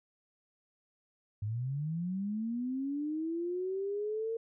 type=linear sweep; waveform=sine; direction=up; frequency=100.2 to 458.7 Hz; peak=-32 dBFS; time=1.42-4.37 s; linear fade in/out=5 ms; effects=none